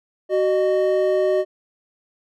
triangle tone pair together, 375.1 / 612.2 Hz, F#4 / D#5, +24 / -28 cents, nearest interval minor sixth, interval 848 cents, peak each -17 dBFS, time 0.29-1.45 s, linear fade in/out 50 ms, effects none

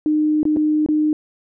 sine tone with dropouts, 305 Hz, D#4, 34 cents flat, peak -14 dBFS, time 0.06-1.13 s, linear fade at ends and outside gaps 1 ms, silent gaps 0.431-0.453 / 0.563-0.569 / 0.862-0.887 s, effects none

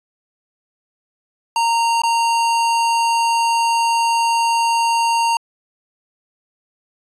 square tone with dropouts, 925 Hz, A#5, 14 cents flat, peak -15 dBFS, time 1.56-5.37 s, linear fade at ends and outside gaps 2 ms, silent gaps 2.019-2.035 s, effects resampled to 22050 Hz

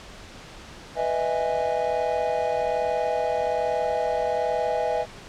triangle chord, E major seventh, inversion second, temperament just, 494.4 / 618.1 / 659.3 / 824.1 Hz, B4 / D#5 / E5 / G#5, +2 / -12 / 0 / -14 cents, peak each -26 dBFS, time 0.95-5.06 s, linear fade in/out 50 ms, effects pink hiss -43 dBFS RMS until 5.28 s + low-pass 6000 Hz 12 dB/octave

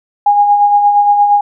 sine tone with tremolo, 820 Hz, G#5, 22 cents flat, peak -4 dBFS, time 0.26-1.41 s, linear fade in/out 5 ms, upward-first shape sine, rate 8.6 Hz, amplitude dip 45%, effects none

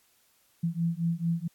sine beating tone pair, 165.7 / 170.2 Hz, E3 / F3, +9 / -44 cents, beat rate 4.5 Hz, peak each -29 dBFS, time 0.63-1.48 s, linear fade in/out 10 ms, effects white hiss -66 dBFS RMS until 1.54 s + AAC 64 kbps

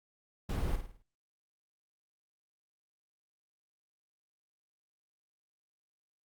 brown noise with echo, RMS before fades -33 dBFS, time 0.49-0.76 s, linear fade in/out 5 ms, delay 53 ms, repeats 5, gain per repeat -7 dB, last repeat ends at 1.025 s, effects Opus 48 kbps

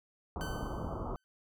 pink low-pass noise, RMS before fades -38 dBFS, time 0.36-1.16 s, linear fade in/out 0 ms, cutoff 1300 Hz, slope 96 dB/octave
sawtooth tone with exponential decay, 1527 Hz, G6, 46 cents flat, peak -37 dBFS, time 0.41-1.24 s, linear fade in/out 0 ms, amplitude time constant 180 ms
effects none

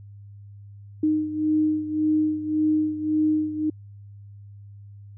sine beating tone pair, 307.7 / 309.5 Hz, D#4 / D#4, -19 / -9 cents, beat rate 1.8 Hz, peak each -21 / -26 dBFS, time 1.03-3.7 s, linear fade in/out 5 ms, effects added 101 Hz sine -41 dBFS peak until 5.17 s

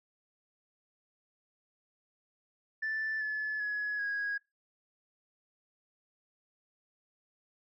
sine tone with pitch steps, 1760 / 1722.8 / 1686.4 / 1650.7 Hz, A6 / A6 / G#6 / G#6, 0 / -37 / +26 / -11 cents, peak -30 dBFS, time 2.82-4.38 s, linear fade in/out 10 ms, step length 390 ms, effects noise-tail reverb RT60 0.2 s tail -22 dB re dry + tanh soft clip ceiling -28 dBFS

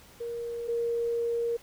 sine tone pair in turn, 470 / 468.3 Hz, A#4 / A#4, +14 / +8 cents, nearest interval unison, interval 6 cents, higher first, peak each -32 / -26 dBFS, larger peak second, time 0.2-0.68 / 0.68-1.57 s, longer second, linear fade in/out 10 ms, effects pink hiss -54 dBFS RMS until 1.62 s

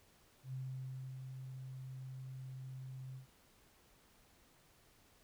sine tone with ADSR envelope, 130.7 Hz, C3, 1 cent flat, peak -40 dBFS, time 0.43-3.27 s, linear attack 100 ms, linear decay 650 ms, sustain -5 dB, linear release 120 ms, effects pink hiss -68 dBFS RMS until 5.23 s

